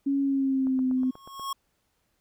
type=tone with pitch glide; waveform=sine; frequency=277.2 to 257.1 Hz; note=C#4 to C4; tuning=0 to -30 cents; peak=-22 dBFS; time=0.06-1.11 s; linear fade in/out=10 ms; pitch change=-130 cents; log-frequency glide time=0.21-0.87 s
type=click train; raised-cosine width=1 ms; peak=-31 dBFS; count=7; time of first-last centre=0.67-1.396 s; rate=8.26 Hz
type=tone with exponential growth; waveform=square; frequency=1093 Hz; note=C#6; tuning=25 cents flat; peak=-28 dBFS; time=0.97-1.53 s; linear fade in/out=5 ms; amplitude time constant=120 ms
effects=pink hiss -73 dBFS RMS until 2.2 s